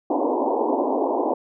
pink band-pass noise, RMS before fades -22 dBFS, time 0.1-1.34 s, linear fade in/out 5 ms, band 250 to 1000 Hz, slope 96 dB/octave, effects none

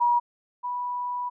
sine tone pair in turn, 960 / 981.9 Hz, B5 / B5, -49 / -10 cents, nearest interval unison, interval 39 cents, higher second, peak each -18 / -27 dBFS, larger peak first, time 0-0.2 / 0.63-1.3 s, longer second, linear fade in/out 20 ms, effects none

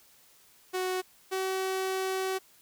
sawtooth tone pair in turn, 370 / 379.1 Hz, F#4 / F#4, 0 / +42 cents, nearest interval unison, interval 42 cents, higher second, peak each -25 dBFS, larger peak neither, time 0.73-1.02 / 1.31-2.39 s, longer second, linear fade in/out 20 ms, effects white hiss -60 dBFS RMS until 2.61 s

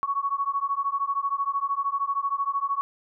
sine beating tone pair, 1108.7 / 1121.7 Hz, C#6 / C#6, 0 / +20 cents, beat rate 13 Hz, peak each -27 dBFS, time 0.03-2.81 s, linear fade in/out 0 ms, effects none

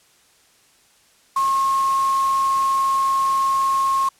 sine tone in noise, 1080 Hz, C#6, 45 cents flat, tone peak -16 dBFS, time 1.36-4.09 s, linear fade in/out 5 ms, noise white, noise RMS -34 dBFS, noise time 1.36-4.09 s, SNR +15 dB, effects white hiss -56 dBFS RMS until 4.19 s + low-pass 10000 Hz 12 dB/octave

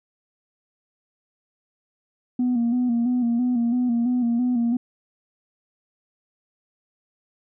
sine tone with vibrato, 241.4 Hz, B3, 39 cents flat, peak -17 dBFS, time 2.39-4.77 s, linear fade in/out 5 ms, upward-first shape square, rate 3 Hz, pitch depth 49 cents each way, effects tanh soft clip ceiling -16 dBFS

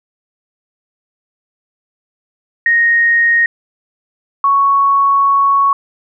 sine tone pair in turn, 1864.7 / 1110.9 Hz, A#6 / C#6, 0 / +3 cents, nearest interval major sixth, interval 897 cents, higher first, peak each -8 dBFS, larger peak neither, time 2.66-3.46 / 4.44-5.73 s, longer second, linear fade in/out 2 ms, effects none

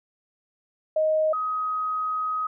sine tone pair in turn, 625 / 1260.1 Hz, D#5 / D#6, +8 / +22 cents, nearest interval octave, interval 1214 cents, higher second, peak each -19 / -24 dBFS, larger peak first, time 0.96-1.33 / 1.33-2.47 s, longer second, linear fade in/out 5 ms, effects none

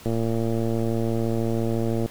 click train, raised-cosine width 2 ms, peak -13 dBFS, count 229, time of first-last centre 0.06-2.06 s, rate 114 Hz, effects pink hiss -45 dBFS RMS until 2.1 s

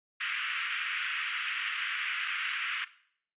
white band-pass noise, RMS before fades -34 dBFS, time 0.2-2.85 s, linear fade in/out 10 ms, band 1300 to 3000 Hz, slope 48 dB/octave, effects noise-tail reverb RT60 0.6 s tail -17 dB re dry + resampled to 8000 Hz

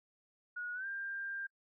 sine tone with pitch glide, 1452 to 1592.6 Hz, F#6 to G6, -33 to +27 cents, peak -38 dBFS, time 0.56-1.47 s, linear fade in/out 10 ms, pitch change +160 cents, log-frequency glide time 0.74-0.86 s, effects noise-tail reverb RT60 0.1 s tail -24 dB re dry

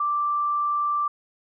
sine tone, 1174.7 Hz, D6, in tune, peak -21 dBFS, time 0-1.08 s, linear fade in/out 5 ms, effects none

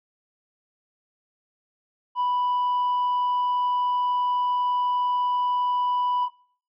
sine tone with tanh clipping, 987.8 Hz, B5, in tune, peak -22 dBFS, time 2.15-6.29 s, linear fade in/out 50 ms, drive 2 dB, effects noise-tail reverb RT60 0.5 s tail -19 dB re dry + AAC 32 kbps

